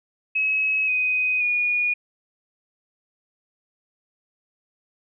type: tone with pitch steps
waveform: sine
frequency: 2564 / 2505 / 2448 Hz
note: E7 / D#7 / D#7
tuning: -49 / +11 / -29 cents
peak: -19 dBFS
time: 0.35-1.94 s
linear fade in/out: 10 ms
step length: 530 ms
effects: none